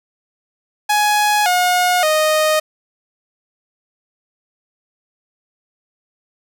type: tone with pitch steps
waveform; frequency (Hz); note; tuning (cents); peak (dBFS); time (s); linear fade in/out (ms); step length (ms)
sawtooth; 837 / 720.3 / 619.8; G#5 / F#5 / D#5; +13 / -47 / -7; -9; 0.89-2.6; 10; 570
effects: none